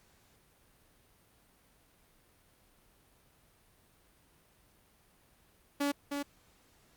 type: tone with echo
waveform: sawtooth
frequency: 285.1 Hz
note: C#4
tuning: 49 cents sharp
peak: -25 dBFS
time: 5.8-5.92 s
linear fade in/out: 10 ms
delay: 310 ms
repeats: 1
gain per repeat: -5 dB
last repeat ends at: 6.23 s
effects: pink hiss -66 dBFS RMS until 6.96 s + Opus 48 kbps